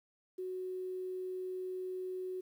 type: tone with quantisation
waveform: sine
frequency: 370 Hz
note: F#4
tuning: in tune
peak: -37 dBFS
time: 0.38-2.41 s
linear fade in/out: 10 ms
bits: 11
effects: none